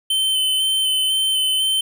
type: tone with vibrato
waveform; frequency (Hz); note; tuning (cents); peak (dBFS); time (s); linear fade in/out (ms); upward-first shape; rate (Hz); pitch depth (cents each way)
square; 3070; G7; -37; -17; 0.1-1.81; 5; square; 2; 12
effects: none